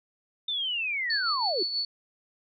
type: linear sweep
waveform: sine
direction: down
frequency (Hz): 3622 to 329.6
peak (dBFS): -27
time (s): 0.48-1.63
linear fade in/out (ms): 5
type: tone with tremolo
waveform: sine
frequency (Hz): 4443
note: C#8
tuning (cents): +3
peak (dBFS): -25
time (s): 1.1-1.85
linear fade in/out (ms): 2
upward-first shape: sine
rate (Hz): 6.2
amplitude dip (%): 50
effects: none